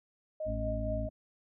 sine tone with tremolo, 622.3 Hz, D#5, in tune, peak -32 dBFS, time 0.4-1.09 s, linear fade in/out 5 ms, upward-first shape triangle, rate 4.3 Hz, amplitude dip 60%
harmonic tone, 55 Hz, A1, in tune, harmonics 1 / 2 / 4 / 5, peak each -35 / -38 / -41 / -42 dBFS, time 0.45-1.1 s, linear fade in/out 50 ms
effects none

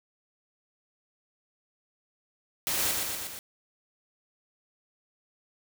white noise with echo, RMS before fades -29 dBFS, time 2.67-2.91 s, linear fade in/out 0 ms, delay 120 ms, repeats 4, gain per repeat -3 dB, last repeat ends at 3.39 s, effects none

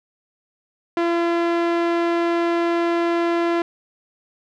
sawtooth tone with low-pass filter, 340.3 Hz, F4, 45 cents flat, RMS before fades -20 dBFS, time 0.97-3.62 s, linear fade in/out 2 ms, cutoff 2600 Hz, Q 0.63, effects none

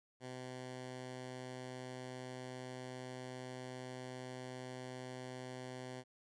10% pulse tone, 127.5 Hz, C3, 44 cents flat, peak -37 dBFS, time 0.2-6.04 s, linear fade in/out 50 ms, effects resampled to 22050 Hz

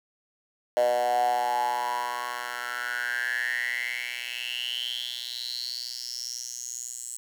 10% pulse tone with high-pass filter sweep, 122 Hz, B2, 21 cents flat, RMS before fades -30 dBFS, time 0.77-7.17 s, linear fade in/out 0 ms, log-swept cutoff 610 to 7900 Hz, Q 9.3, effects none

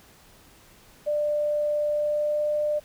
sine tone with pitch glide, 594 to 597.8 Hz, D5 to D5, +20 to +31 cents, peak -22 dBFS, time 1.06-2.8 s, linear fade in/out 20 ms, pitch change +11 cents, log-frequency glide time 1.9-2.47 s, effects pink hiss -54 dBFS RMS until 2.84 s

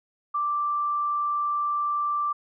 sine tone, 1174.7 Hz, D6, in tune, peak -23 dBFS, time 0.34-2.33 s, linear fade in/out 10 ms, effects none

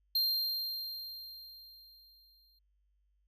square tone with exponential decay, 4186 Hz, C8, in tune, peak -27 dBFS, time 0.15-2.59 s, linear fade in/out 5 ms, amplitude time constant 530 ms, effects added 50 Hz sine -70 dBFS peak until 3.27 s

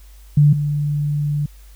sine tone pair in turn, 146.83 / 146.83 Hz, D3 / D3, 0 / 0 cents, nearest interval unison, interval 0 cents, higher neither, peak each -8 / -17 dBFS, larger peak first, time 0.37-0.53 / 0.53-1.46 s, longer second, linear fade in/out 5 ms, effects added 50 Hz sine -40 dBFS peak until 1.75 s + white hiss -53 dBFS RMS until 1.75 s

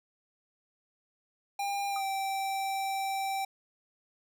square tone with pitch glide, 801 to 778.6 Hz, G5 to G5, +37 to -12 cents, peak -31 dBFS, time 1.59-3.45 s, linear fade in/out 5 ms, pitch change -49 cents, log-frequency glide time 1.89-2.03 s
triangle tone with exponential decay, 1244.5 Hz, D#6, in tune, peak -34 dBFS, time 1.96-2.05 s, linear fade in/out 2 ms, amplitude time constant 19 ms
effects none

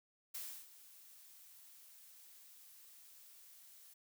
blue noise with ADSR envelope, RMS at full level -44 dBFS, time 0.34-3.94 s, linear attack 10 ms, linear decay 310 ms, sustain -16 dB, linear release 10 ms, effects none

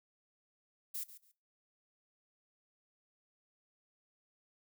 violet noise with echo, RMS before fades -40 dBFS, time 0.94-1.04 s, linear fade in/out 10 ms, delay 140 ms, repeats 2, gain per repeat -14 dB, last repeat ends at 1.32 s, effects noise-tail reverb RT60 0.3 s tail -18 dB re dry

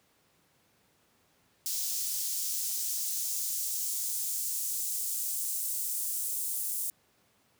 white noise with high-pass filter sweep, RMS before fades -33 dBFS, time 1.66-6.9 s, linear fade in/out 0 ms, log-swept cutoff 5400 to 8900 Hz, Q 1.3, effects pink hiss -68 dBFS RMS until 7.59 s + high-pass 100 Hz 12 dB/octave

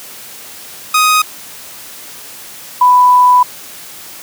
sawtooth / sine tone pair in turn, 1251 / 992.9 Hz, D#6 / B5, +9 / +9 cents, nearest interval major third, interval 400 cents, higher first, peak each -4 dBFS, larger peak neither, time 0.94-1.22 / 2.81-3.43 s, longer second, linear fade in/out 5 ms, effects white hiss -32 dBFS RMS until 4.22 s + high-pass 100 Hz 12 dB/octave

